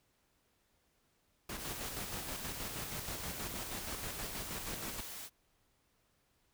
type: noise with tremolo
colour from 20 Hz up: pink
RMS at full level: -42 dBFS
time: 1.49-5.01 s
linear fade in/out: 5 ms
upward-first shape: square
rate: 6.3 Hz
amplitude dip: 50%
type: noise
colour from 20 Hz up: white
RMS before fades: -46 dBFS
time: 1.56-5.3 s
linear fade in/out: 50 ms
type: clicks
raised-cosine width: 2 ms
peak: -32 dBFS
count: 2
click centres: 3.541 / 4.069 s
effects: pink hiss -75 dBFS RMS until 6.53 s